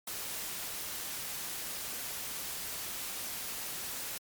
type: noise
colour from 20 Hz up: white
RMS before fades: -39 dBFS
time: 0.07-4.18 s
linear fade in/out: 5 ms
effects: MP3 96 kbps